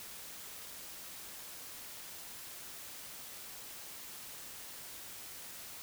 silence, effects white hiss -48 dBFS RMS until 5.82 s

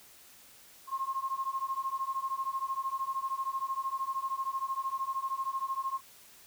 sine beating tone pair, 1064 / 1077 Hz, C6 / C6, +29 / +50 cents, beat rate 13 Hz, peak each -35 / -34 dBFS, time 0.87-6.01 s, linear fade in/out 50 ms, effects white hiss -56 dBFS RMS until 6.46 s

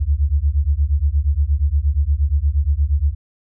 sine beating tone pair, 68 / 76.5 Hz, C#2 / D#2, -33 / -29 cents, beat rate 8.5 Hz, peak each -17 dBFS, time 0-3.15 s, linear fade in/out 20 ms, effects none

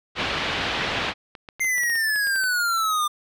white low-pass noise, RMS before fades -26 dBFS, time 0.15-1.14 s, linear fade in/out 50 ms, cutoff 3500 Hz, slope 24 dB/octave
clicks, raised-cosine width 0.3 ms, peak -23 dBFS, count 12, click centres 1.352 / 1.488 / 1.596 / 1.645 / 1.781 / 1.835 / 1.899 / 1.955 / 2.16 / 2.271 / 2.36 / 2.438 s
square exponential sweep, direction down, 2105 to 1191 Hz, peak -21 dBFS, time 1.6-3.08 s, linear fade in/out 10 ms
effects none

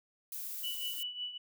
violet noise, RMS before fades -41 dBFS, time 0.32-1.03 s, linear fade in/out 2 ms
sine tone with tremolo, 2960 Hz, F#7, in tune, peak -34 dBFS, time 0.63-1.38 s, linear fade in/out 10 ms, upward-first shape triangle, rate 5.4 Hz, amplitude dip 75%
effects none

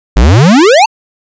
square exponential sweep, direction up, 47.86 to 932.3 Hz, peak -3 dBFS, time 0.16-0.86 s, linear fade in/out 10 ms, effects resampled to 16000 Hz

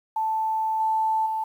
sine tone with level steps, 880 Hz, A5, in tune, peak -22 / -20 / -24 dBFS, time 0.16-1.44 s, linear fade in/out 5 ms, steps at 0.8 / 1.26 s, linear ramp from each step 2 ms, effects 9-bit

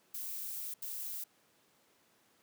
violet noise bursts at uneven times, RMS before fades -41 dBFS, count 2, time 0.14-0.74 / 0.82-1.24 s, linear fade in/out 5 ms, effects pink hiss -69 dBFS RMS until 2.42 s + high-pass 200 Hz 12 dB/octave

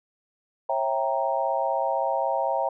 sine chord, C# diminished seventh, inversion none, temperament equal with one note detuned, 543.6 / 659.3 / 784 / 932.3 Hz, C#5 / E5 / G5 / Bb5, -34 / 0 / 0 / 0 cents, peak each -28 dBFS, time 0.69-2.69 s, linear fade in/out 5 ms, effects none

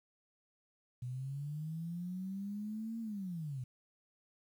sine linear two-way sweep, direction up then down, 121.4 to 230 to 121.4 Hz, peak -38 dBFS, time 1.02-3.64 s, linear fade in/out 5 ms, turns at 3 s, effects 11-bit

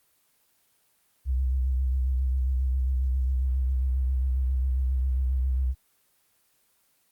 sine tone with vibrato, 64.6 Hz, C2, 21 cents flat, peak -22 dBFS, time 1.25-5.75 s, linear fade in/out 50 ms, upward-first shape sine, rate 7.4 Hz, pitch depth 49 cents each way, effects white hiss -67 dBFS RMS until 7.11 s + Opus 24 kbps

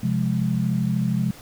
sine chord, F minor, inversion second, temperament equal, 130.81 / 174.61 / 207.7 Hz, C3 / F3 / Ab3, 0 / 0 / 0 cents, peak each -24 dBFS, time 0.03-1.31 s, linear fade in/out 5 ms, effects pink hiss -45 dBFS RMS until 1.41 s

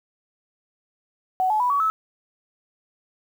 sine tone with pitch steps, 747 / 858.1 / 985.7 / 1132.2 / 1300.6 Hz, F#5 / A5 / B5 / C#6 / E6, +16 / -44 / -4 / +36 / -24 cents, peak -18 dBFS, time 1.4-1.9 s, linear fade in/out 0 ms, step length 100 ms, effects 8-bit

